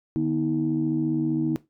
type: tone cluster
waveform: sine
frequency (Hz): 149.6 / 243 / 318.1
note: D3 / B3 / D#4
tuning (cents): +32 / -28 / +38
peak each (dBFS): -27 / -27 / -23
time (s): 0.16-1.56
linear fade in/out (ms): 0
effects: noise-tail reverb RT60 0.2 s tail -17 dB re dry + tanh soft clip ceiling -14 dBFS